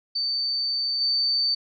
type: tone with level steps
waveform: sine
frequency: 4566 Hz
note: D8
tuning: 50 cents flat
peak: -23 / -20 dBFS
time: 0.15-1.55 s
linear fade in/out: 10 ms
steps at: 1 s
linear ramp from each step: 20 ms
effects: none